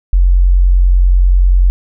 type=tone; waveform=sine; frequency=45.06 Hz; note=F#1; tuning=45 cents flat; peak=-5 dBFS; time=0.13-1.7 s; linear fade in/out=0 ms; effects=none

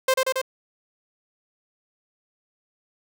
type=tone with echo; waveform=sawtooth; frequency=523.3 Hz; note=C5; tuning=in tune; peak=-13 dBFS; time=0.08-0.14 s; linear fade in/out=5 ms; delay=92 ms; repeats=3; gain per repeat=-2 dB; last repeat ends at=0.416 s; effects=none

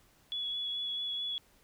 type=tone with vibrato; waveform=sine; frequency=3387 Hz; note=G#7; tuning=33 cents sharp; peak=-33 dBFS; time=0.32-1.38 s; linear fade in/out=0 ms; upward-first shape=sine; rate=4.6 Hz; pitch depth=13 cents each way; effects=pink hiss -65 dBFS RMS until 1.63 s

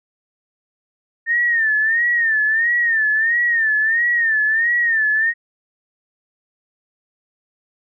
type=tone with vibrato; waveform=sine; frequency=1817 Hz; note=A#6; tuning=45 cents flat; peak=-14 dBFS; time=1.26-5.34 s; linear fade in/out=50 ms; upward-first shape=sine; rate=1.5 Hz; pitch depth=100 cents each way; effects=none

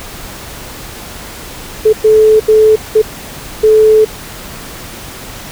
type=tone bursts at uneven times; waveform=sine; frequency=433.5 Hz; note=A4; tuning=26 cents flat; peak=-3 dBFS; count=5; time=1.85-1.93 / 2.04-2.4 / 2.48-2.76 / 2.95-3.02 / 3.63-4.05 s; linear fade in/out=10 ms; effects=pink hiss -28 dBFS RMS until 5.51 s

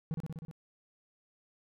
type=tone with echo; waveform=triangle; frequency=160 Hz; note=D#3; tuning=49 cents sharp; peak=-29 dBFS; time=0.11-0.14 s; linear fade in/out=0 ms; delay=62 ms; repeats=6; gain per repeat=-2 dB; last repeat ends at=0.512 s; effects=none

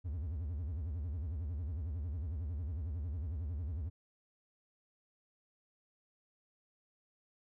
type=tone with vibrato; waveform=triangle; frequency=79.2 Hz; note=D#2; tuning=31 cents sharp; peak=-34 dBFS; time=0.04-3.9 s; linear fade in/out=20 ms; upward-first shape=sine; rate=11 Hz; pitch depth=260 cents each way; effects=none

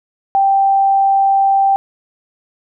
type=tone; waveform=sine; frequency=784 Hz; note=G5; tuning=in tune; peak=-9 dBFS; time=0.35-1.76 s; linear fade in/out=0 ms; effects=none

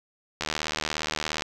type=click train; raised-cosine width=0.2 ms; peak=-10 dBFS; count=79; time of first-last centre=0.41-1.422 s; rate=77.1 Hz; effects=none

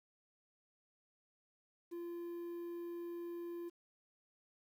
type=tone with quantisation; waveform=triangle; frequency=344 Hz; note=F4; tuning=26 cents flat; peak=-40 dBFS; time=1.91-3.7 s; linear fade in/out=20 ms; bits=11; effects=none

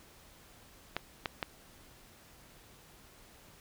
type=clicks; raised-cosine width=0.3 ms; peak=-16 dBFS; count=3; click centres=0.966 / 1.258 / 1.428 s; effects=pink hiss -58 dBFS RMS until 3.6 s

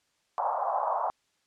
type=band-pass noise; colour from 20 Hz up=pink; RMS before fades=-29 dBFS; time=0.38-1.1 s; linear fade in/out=0 ms; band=640 to 1100 Hz; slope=48 dB/octave; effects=white hiss -72 dBFS RMS until 1.46 s + low-pass 7000 Hz 12 dB/octave

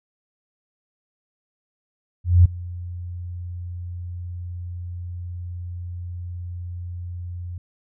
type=tone with ADSR envelope; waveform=sine; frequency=88.1 Hz; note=F2; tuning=16 cents sharp; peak=-7 dBFS; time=2.24-7.58 s; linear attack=210 ms; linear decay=9 ms; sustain=-22 dB; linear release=3 ms; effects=none

